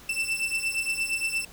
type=beating tone pair; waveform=40% pulse; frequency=2662 / 2670.6 Hz; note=E7 / E7; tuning=+16 / +22 cents; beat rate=8.6 Hz; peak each=-28 dBFS; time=0.09-1.45 s; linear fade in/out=5 ms; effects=pink hiss -49 dBFS RMS until 1.52 s